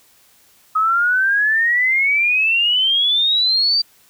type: exponential sweep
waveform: sine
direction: up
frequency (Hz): 1262 to 4699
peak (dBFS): -13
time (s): 0.75-3.82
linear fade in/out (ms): 10
effects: white hiss -53 dBFS RMS until 4.09 s